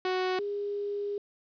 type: tone pair in turn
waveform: sawtooth / sine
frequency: 370 / 407.5 Hz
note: F#4 / G#4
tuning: 0 / -33 cents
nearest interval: major second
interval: 167 cents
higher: second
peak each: -23 / -30 dBFS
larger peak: first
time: 0.05-0.39 / 0.39-1.18 s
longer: second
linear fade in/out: 2 ms
effects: resampled to 11025 Hz + 10-bit